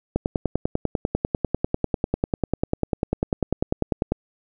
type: click train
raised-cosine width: 2 ms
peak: -7 dBFS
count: 41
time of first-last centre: 0.16-4.12 s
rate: 10.1 Hz
effects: none